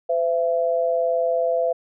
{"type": "tone pair together", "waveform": "sine", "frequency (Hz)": [509.6, 671], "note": ["C5", "E5"], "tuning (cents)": [-46, 31], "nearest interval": "perfect fourth", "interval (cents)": 477, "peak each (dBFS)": -21, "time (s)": [0.09, 1.73], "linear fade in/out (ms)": 10, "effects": []}